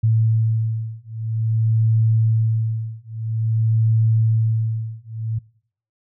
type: beating tone pair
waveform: sine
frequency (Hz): 111.4 / 111.9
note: A2 / A2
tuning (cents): +22 / +30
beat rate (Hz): 0.5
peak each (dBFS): -19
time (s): 0.03-5.39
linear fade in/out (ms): 10
effects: noise-tail reverb RT60 0.6 s tail -24 dB re dry